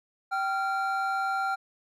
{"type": "tone pair together", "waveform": "triangle", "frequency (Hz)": [776, 1384], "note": ["G5", "F6"], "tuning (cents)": [-18, -16], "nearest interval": "minor seventh", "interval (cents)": 1002, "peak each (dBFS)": -27, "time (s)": [0.31, 1.56], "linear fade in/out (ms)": 20, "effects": []}